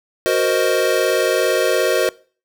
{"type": "chord", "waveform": "square", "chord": "C half-diminished seventh", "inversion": "second", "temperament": "equal", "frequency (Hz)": [370, 466.2, 523.3, 622.3], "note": ["Gb4", "Bb4", "C5", "Eb5"], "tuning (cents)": [0, 0, 0, 0], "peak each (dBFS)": -21, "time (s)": [0.26, 2.09], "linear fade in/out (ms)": 0, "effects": ["noise-tail reverb RT60 0.4 s tail -22 dB re dry"]}